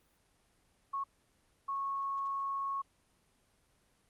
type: tone bursts at uneven times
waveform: sine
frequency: 1100 Hz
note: C#6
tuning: 14 cents flat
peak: -33 dBFS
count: 2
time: 0.93-1.04 / 1.68-2.82 s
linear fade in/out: 10 ms
effects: pink hiss -71 dBFS RMS until 4.09 s + Opus 24 kbps